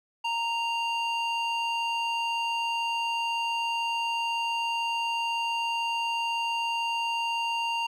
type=tone with band-pass filter; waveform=square; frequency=929 Hz; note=A#5; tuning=6 cents flat; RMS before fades=-29 dBFS; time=0.24-7.87 s; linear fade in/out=10 ms; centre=2000 Hz; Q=6; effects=none